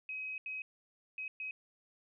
sine tone bursts at uneven times, 2536 Hz, D#7, 32 cents sharp, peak -38 dBFS, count 4, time 0.09-0.38 / 0.46-0.62 / 1.18-1.28 / 1.4-1.51 s, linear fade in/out 2 ms, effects none

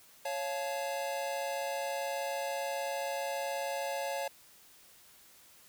square chord, Db augmented, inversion none, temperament just, 554.4 / 693 / 866.2 Hz, Db5 / F5 / A5, 0 / -14 / -27 cents, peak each -37 / -40 / -40 dBFS, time 0.25-4.28 s, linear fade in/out 5 ms, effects white hiss -59 dBFS RMS until 5.68 s

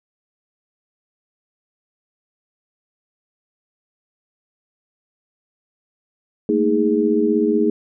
sine tone cluster, 213.9 / 229.8 / 315.3 / 413.2 Hz, A3 / A#3 / D#4 / G#4, -49 / -25 / +23 / -9 cents, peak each -26 / -20 / -19 / -18 dBFS, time 6.49-7.7 s, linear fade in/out 2 ms, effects none

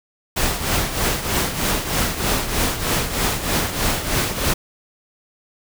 pink noise with tremolo, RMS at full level -18 dBFS, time 0.36-4.54 s, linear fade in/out 10 ms, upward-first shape triangle, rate 3.2 Hz, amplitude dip 70%, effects none

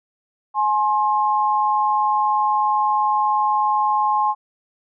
sine tone pair together, 843 / 1063 Hz, G#5 / C6, +26 / +27 cents, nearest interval major third, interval 401 cents, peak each -18 / -19 dBFS, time 0.54-4.35 s, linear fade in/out 50 ms, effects none

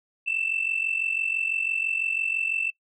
sine tone pair together, 2637 / 2683 Hz, E7 / E7, 0 / +30 cents, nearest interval unison, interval 30 cents, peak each -26 dBFS, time 0.26-2.71 s, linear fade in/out 20 ms, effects noise-tail reverb RT60 0.1 s tail -22 dB re dry + tanh soft clip ceiling -17 dBFS

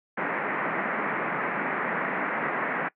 white band-pass noise, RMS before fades -29 dBFS, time 0.17-2.89 s, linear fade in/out 10 ms, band 150 to 2100 Hz, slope 48 dB/octave, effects noise-tail reverb RT60 0.1 s tail -21 dB re dry

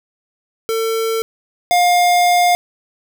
square tone pair in turn, 450 / 708.4 Hz, A4 / F5, +39 / +24 cents, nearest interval minor sixth, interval 785 cents, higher second, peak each -17 / -11 dBFS, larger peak second, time 0.69-1.22 / 1.71-2.55 s, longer second, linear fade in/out 0 ms, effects none

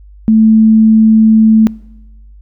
sine tone, 220 Hz, A3, in tune, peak -4 dBFS, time 0.28-1.67 s, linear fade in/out 0 ms, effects noise-tail reverb RT60 1.0 s tail -24 dB re dry + added 50 Hz sine -34 dBFS peak until 2.41 s

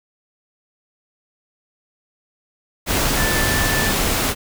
sine tone in noise, 1760 Hz, A6, in tune, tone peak -23 dBFS, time 3.15-3.94 s, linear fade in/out 50 ms, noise pink, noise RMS -19 dBFS, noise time 2.86-4.35 s, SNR -7 dB, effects none

